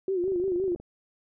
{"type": "tone with vibrato", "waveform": "sine", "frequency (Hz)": 368.1, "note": "F#4", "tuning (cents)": -9, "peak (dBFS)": -24, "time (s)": [0.08, 0.75], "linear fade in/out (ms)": 2, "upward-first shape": "sine", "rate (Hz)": 5.8, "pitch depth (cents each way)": 100}
{"type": "click train", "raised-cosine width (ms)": 2, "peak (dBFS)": -31, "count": 15, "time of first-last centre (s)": [0.24, 0.8], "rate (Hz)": 25}
{"effects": []}